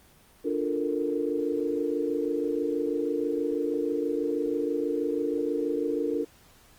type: chord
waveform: sine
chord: Bb major seventh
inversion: first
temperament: equal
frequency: 293.7 / 349.2 / 440 / 466.2 Hz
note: D4 / F4 / A4 / Bb4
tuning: 0 / 0 / 0 / 0 cents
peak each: -30 / -32 / -32 / -30 dBFS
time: 0.44-6.25 s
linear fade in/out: 20 ms
effects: pink hiss -57 dBFS RMS until 6.78 s + Opus 24 kbps